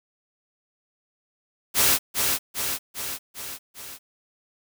white noise with echo, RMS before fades -19 dBFS, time 1.74-1.99 s, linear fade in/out 50 ms, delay 400 ms, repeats 5, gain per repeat -4 dB, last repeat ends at 3.99 s, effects none

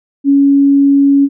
sine tone, 279.2 Hz, C#4, 13 cents sharp, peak -5 dBFS, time 0.24-1.29 s, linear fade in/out 50 ms, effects none

